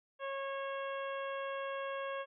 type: harmonic tone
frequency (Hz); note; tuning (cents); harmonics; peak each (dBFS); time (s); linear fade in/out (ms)
547; C#5; -23; 1 / 2 / 3 / 4 / 5 / 6; -39 / -42 / -46 / -53 / -51 / -54; 0.19-2.26; 50
effects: none